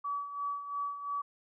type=tone with tremolo; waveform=sine; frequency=1143 Hz; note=D6; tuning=47 cents flat; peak=-31 dBFS; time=0.04-1.22 s; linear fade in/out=10 ms; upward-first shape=sine; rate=2.9 Hz; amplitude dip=65%; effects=none